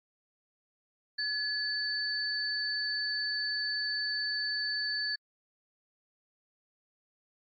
sine tone pair together, 1703 / 4512 Hz, G#6 / C#8, +43 / +30 cents, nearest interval octave + perfect fourth, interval 1687 cents, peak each -34 / -32 dBFS, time 1.18-5.16 s, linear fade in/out 10 ms, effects AAC 64 kbps

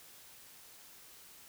silence, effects white hiss -56 dBFS RMS until 1.48 s

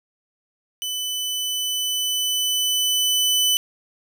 sawtooth tone with level ramp, 3000 Hz, F#7, 23 cents sharp, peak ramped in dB -22 to -13 dBFS, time 0.82-3.57 s, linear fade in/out 0 ms, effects none

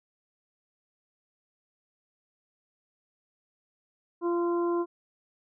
harmonic tone, 344.9 Hz, F4, 22 cents flat, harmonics 1 / 2 / 3 / 4, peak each -25 / -39 / -34 / -46 dBFS, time 4.21-4.86 s, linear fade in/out 50 ms, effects none

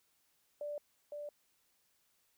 sine tone with echo, 587.3 Hz, D5, in tune, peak -38 dBFS, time 0.61-0.78 s, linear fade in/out 2 ms, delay 510 ms, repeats 1, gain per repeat -3 dB, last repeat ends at 1.29 s, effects white hiss -75 dBFS RMS until 2.37 s

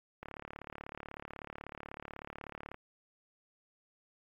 click train, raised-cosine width 0.5 ms, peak -28 dBFS, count 92, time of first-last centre 0.23-2.744 s, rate 36.2 Hz, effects AAC 64 kbps

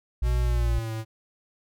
sine tone, 58.27 Hz, A#1, in tune, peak -21 dBFS, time 0.22-0.79 s, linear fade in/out 5 ms
square tone with pitch glide, 123.3 to 111.12 Hz, B2 to A2, -2 to +18 cents, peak -30 dBFS, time 0.22-1.05 s, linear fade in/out 50 ms, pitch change -180 cents, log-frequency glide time 0.41-0.92 s
effects none

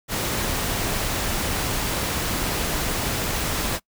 pink noise, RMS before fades -25 dBFS, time 0.08-3.8 s, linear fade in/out 50 ms, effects noise-tail reverb RT60 0.1 s tail -24 dB re dry

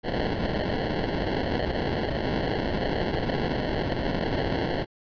blue noise with sample-and-hold, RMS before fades -27 dBFS, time 0.03-4.86 s, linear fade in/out 50 ms, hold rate 1225 Hz, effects resampled to 11025 Hz

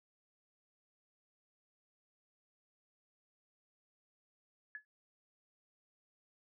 sine tone with exponential decay, 1706 Hz, G#6, 46 cents sharp, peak -39 dBFS, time 4.75-4.85 s, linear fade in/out 1 ms, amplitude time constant 20 ms, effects none

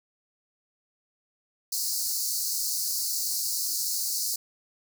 pink high-pass noise, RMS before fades -29 dBFS, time 1.72-4.36 s, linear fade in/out 5 ms, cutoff 4300 Hz, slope 96 dB/octave, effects none

